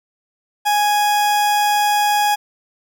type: tone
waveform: 40% pulse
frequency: 830.6 Hz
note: G#5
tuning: in tune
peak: -13 dBFS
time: 0.65-2.36 s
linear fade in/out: 20 ms
effects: none